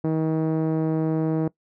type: tone with low-pass filter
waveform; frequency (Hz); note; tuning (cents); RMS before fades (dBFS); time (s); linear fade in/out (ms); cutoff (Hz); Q
5% pulse; 158.9; D#3; +37; -23; 0.04-1.48; 5; 340; 1.1
effects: noise-tail reverb RT60 0.1 s tail -21 dB re dry